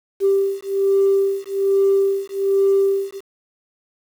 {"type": "beating tone pair", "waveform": "sine", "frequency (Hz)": [392, 393.2], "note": ["G4", "G4"], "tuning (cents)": [0, 5], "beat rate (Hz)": 1.2, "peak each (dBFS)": -17, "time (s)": [0.2, 3.21], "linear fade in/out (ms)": 50, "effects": ["tanh soft clip ceiling -8 dBFS", "7-bit"]}